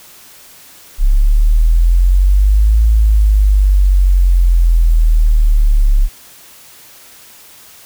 sine exponential two-way sweep, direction up then down, 33.49 to 55 to 34.48 Hz, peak -6 dBFS, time 0.98-6.09 s, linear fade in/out 50 ms, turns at 2.83 s, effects white hiss -40 dBFS RMS until 7.85 s

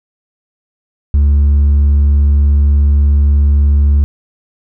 triangle tone with hard clipping, 71.7 Hz, D2, 41 cents flat, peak -5 dBFS, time 1.14-4.04 s, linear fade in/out 0 ms, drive 1 dB, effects none

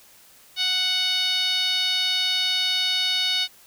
10% pulse tone with band-pass filter, 740 Hz, F#5, in tune, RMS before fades -23 dBFS, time 0.56-3.48 s, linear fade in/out 50 ms, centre 3800 Hz, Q 2.6, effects white hiss -52 dBFS RMS until 3.66 s

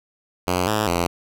5% pulse tone with pitch steps, 90.2 / 106.9 / 86.5 Hz, F#2 / A2 / F2, -44 / -49 / -16 cents, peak -8 dBFS, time 0.47-1.07 s, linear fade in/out 5 ms, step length 200 ms, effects none

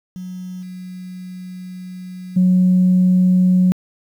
sine tone with level steps, 183.1 Hz, F#3, 18 cents flat, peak -27 / -29 / -9 dBFS, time 0.16-3.72 s, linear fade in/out 0 ms, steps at 0.62 / 2.36 s, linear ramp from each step 10 ms, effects tanh soft clip ceiling -6 dBFS + 8-bit

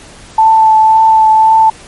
sine tone with vibrato, 880 Hz, A5, in tune, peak -3 dBFS, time 0.38-1.7 s, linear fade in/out 5 ms, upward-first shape triangle, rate 1.9 Hz, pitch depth 16 cents each way, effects pink hiss -35 dBFS RMS until 1.87 s + MP3 48 kbps

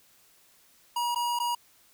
square tone with dropouts, 957 Hz, A#5, 45 cents sharp, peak -27 dBFS, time 0.96-1.55 s, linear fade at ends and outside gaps 5 ms, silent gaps 1.148-1.158 / 1.39-1.399 s, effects white hiss -61 dBFS RMS until 1.93 s

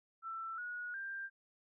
sine tone with pitch steps, 1334 / 1454.7 / 1586.4 Hz, E6 / F#6 / G6, +20 / -30 / +20 cents, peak -40 dBFS, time 0.22-1.3 s, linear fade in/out 50 ms, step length 360 ms, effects none

